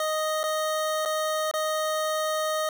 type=tone with dropouts; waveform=25% pulse; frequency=622.3 Hz; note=D#5; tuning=in tune; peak=-21 dBFS; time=0-2.69 s; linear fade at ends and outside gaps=2 ms; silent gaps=0.432-0.438 / 1.052-1.057 / 1.513-1.538 s; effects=none